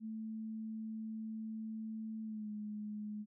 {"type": "tone with pitch glide", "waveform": "sine", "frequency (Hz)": [220, 210.6], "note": ["A3", "G#3"], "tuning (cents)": [0, 24], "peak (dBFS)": -40, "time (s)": [0, 3.26], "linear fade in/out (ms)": 50, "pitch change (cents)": -76, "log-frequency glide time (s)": [2.23, 2.5], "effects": []}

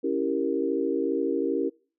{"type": "chord", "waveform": "sine", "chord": "C# diminished seventh", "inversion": "none", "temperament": "equal", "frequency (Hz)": [277.2, 329.6, 392, 466.2], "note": ["C#4", "E4", "G4", "Bb4"], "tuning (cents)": [0, 0, 0, 0], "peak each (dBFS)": -29, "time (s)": [0.03, 1.7], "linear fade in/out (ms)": 20, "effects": ["noise-tail reverb RT60 0.4 s tail -25 dB re dry"]}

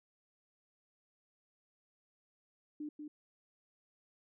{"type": "tone with echo", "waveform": "sine", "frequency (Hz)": 299.1, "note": "D4", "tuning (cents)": 32, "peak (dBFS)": -39, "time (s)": [2.8, 2.89], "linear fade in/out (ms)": 5, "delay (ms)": 190, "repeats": 1, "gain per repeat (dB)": -4, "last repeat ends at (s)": 3.08, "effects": []}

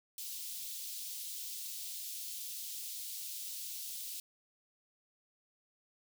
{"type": "high-pass noise", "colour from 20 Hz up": "white", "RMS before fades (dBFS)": -43, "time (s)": [0.18, 4.2], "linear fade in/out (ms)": 2, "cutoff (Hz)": 3200, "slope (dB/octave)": 24, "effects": []}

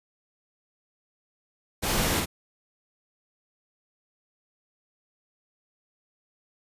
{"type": "noise with echo", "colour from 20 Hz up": "pink", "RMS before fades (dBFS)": -27, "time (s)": [1.82, 2.21], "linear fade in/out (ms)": 20, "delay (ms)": 50, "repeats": 1, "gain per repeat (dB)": -2, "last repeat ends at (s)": 2.26, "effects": ["resampled to 32000 Hz"]}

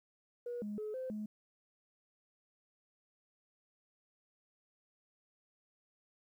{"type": "tone with pitch steps", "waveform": "sine", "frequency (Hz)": [482.3, 208.3, 426.8, 517, 212.4], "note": ["B4", "G#3", "G#4", "C5", "G#3"], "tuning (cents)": [-41, 5, 47, -21, 39], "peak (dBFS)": -37, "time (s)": [0.46, 1.26], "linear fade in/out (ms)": 5, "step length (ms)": 160, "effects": ["tanh soft clip ceiling -34 dBFS", "12-bit"]}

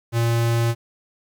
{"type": "tone", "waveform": "square", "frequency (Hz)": 116.54, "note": "A#2", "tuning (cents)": 0, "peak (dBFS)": -18, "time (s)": [0.12, 0.75], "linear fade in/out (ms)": 50, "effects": ["9-bit"]}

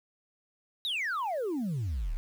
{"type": "exponential sweep", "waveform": "sine", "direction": "down", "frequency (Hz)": [3935, 30.98], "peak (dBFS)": -27, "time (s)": [0.85, 2.17], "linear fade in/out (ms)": 0, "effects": ["tanh soft clip ceiling -28 dBFS", "9-bit"]}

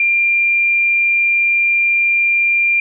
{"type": "tone", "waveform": "sine", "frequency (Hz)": 2387, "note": "D7", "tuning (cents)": 28, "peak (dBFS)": -11, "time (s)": [0, 2.8], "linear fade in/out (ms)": 2, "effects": []}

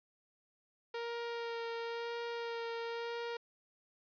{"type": "tone with vibrato", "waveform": "sawtooth", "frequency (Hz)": 466.2, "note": "A#4", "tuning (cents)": 0, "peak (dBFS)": -34, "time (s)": [0.94, 3.37], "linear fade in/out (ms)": 5, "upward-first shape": "sine", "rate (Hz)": 0.98, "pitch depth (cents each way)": 14, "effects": ["resampled to 11025 Hz"]}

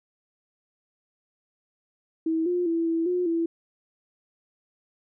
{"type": "tone with pitch steps", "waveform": "sine", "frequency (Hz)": [323.3, 354.7, 332.1, 329.5, 358.6, 332.7], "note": ["E4", "F4", "E4", "E4", "F4", "E4"], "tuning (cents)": [-34, 27, 13, -1, 46, 16], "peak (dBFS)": -22, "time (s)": [2.26, 3.46], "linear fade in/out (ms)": 5, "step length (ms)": 200, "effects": []}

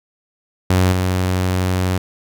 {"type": "tone with level steps", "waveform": "sawtooth", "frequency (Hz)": 92.1, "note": "F#2", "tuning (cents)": -7, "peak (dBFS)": [-8, -12], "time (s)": [0.7, 1.98], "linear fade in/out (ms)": 5, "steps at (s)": 0.92, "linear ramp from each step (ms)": 5, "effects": []}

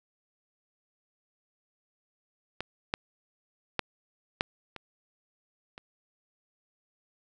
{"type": "clicks", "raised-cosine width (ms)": 0.3, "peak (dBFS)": [-17, -11, -10, -9, -24, -27], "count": 6, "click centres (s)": [2.606, 2.939, 3.793, 4.409, 4.763, 5.779], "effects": []}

